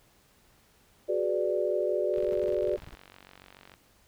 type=chord; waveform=sine; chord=G# half-diminished seventh; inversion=third; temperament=equal; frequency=370 / 415.3 / 493.9 / 587.3 Hz; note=F#4 / G#4 / B4 / D5; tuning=0 / 0 / 0 / 0 cents; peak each=-30 / -32 / -33 / -29 dBFS; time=1.08-2.77 s; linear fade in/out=20 ms
type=click train; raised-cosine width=0.3 ms; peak=-33 dBFS; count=76; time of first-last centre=2.14-3.739 s; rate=46.9 Hz
type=noise bursts; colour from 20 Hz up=brown; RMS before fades=-44 dBFS; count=16; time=2.17-2.943 s; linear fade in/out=0 ms; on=23 ms; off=27 ms
effects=pink hiss -63 dBFS RMS until 4.07 s